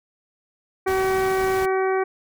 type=harmonic tone; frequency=380 Hz; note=F#4; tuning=46 cents sharp; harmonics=1 / 2 / 3 / 4 / 5 / 6; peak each=-20 / -26 / -30 / -32 / -34 / -36 dBFS; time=0.86-2.04 s; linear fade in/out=10 ms
type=noise; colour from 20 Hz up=pink; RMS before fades=-34 dBFS; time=0.87-1.66 s; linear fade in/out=10 ms
effects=none